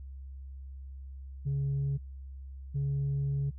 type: tone pair in turn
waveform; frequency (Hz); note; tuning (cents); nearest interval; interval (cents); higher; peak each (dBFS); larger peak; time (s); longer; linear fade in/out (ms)
sine; 138.59 / 139.26; C#3 / C#3; 0 / +8; unison; 8; second; -26; neither; 1.45-1.98 / 2.74-3.51; second; 20
effects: tanh soft clip ceiling -26 dBFS + added 67 Hz sine -41 dBFS peak until 3.58 s